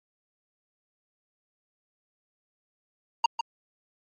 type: tone with echo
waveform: square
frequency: 932.3 Hz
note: A#5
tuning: in tune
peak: -17 dBFS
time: 3.24-3.26 s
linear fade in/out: 5 ms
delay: 150 ms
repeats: 1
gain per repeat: -8 dB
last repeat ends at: 3.41 s
effects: low-pass 6000 Hz 12 dB/octave + MP3 32 kbps